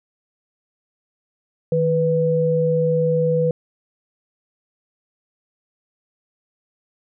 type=tone pair together; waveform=sine; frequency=157.74 / 493.9 Hz; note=D#3 / B4; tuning=+24 / 0 cents; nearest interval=octave + minor sixth; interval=1976 cents; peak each=-20 / -17 dBFS; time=1.72-3.51 s; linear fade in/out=2 ms; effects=none